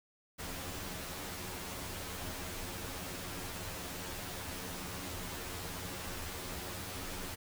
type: noise with comb filter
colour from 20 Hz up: pink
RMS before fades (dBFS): -42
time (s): 0.38-7.36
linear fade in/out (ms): 20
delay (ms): 11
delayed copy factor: +0.95
effects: none